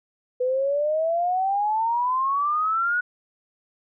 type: exponential sweep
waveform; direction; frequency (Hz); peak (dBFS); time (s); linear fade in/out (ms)
sine; up; 495.4 to 1475; -20; 0.4-3.01; 10
effects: none